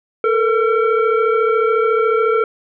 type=tone with frequency modulation; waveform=sine; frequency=440 Hz; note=A4; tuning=in tune; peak=-12 dBFS; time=0.24-2.44 s; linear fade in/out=2 ms; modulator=914 Hz; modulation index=1.1; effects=none